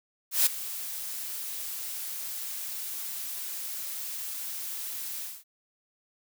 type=noise with ADSR envelope; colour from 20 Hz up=blue; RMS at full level=-20 dBFS; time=0.31-5.44 s; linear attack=150 ms; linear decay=14 ms; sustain=-16 dB; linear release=220 ms; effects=none